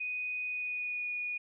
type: tone with pitch glide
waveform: sine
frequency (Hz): 2489 to 2456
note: D#7 to D#7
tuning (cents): 0 to -23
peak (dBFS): -33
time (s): 0-1.38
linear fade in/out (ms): 10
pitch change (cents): -23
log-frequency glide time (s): 0.45-1.09
effects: none